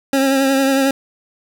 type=tone with vibrato; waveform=25% pulse; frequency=270.5 Hz; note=C#4; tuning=42 cents flat; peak=-9 dBFS; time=0.13-0.91 s; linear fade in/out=2 ms; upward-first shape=triangle; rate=11 Hz; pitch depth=36 cents each way; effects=none